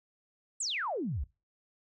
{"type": "exponential sweep", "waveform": "sine", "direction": "down", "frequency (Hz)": [8372, 55], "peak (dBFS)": -31, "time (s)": [0.6, 1.24], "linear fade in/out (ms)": 5, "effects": ["noise-tail reverb RT60 0.3 s tail -22 dB re dry"]}